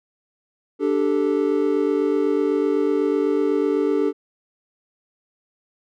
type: chord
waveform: triangle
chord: D suspended fourth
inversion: none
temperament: equal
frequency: 293.7 / 392 / 440 Hz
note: D4 / G4 / A4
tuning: 0 / 0 / 0 cents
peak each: -20 dBFS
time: 0.79-4.13 s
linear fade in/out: 50 ms
effects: none